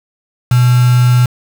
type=tone with quantisation; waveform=sine; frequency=123.47 Hz; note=B2; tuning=in tune; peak=-6 dBFS; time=0.51-1.26 s; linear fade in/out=5 ms; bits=3; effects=none